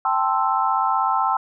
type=chord; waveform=sine; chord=A minor seventh; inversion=third; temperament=equal; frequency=784 / 880 / 1046.5 / 1318.5 Hz; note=G5 / A5 / C6 / E6; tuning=0 / 0 / 0 / 0 cents; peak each=-23 dBFS; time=0.05-1.37 s; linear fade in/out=2 ms; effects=none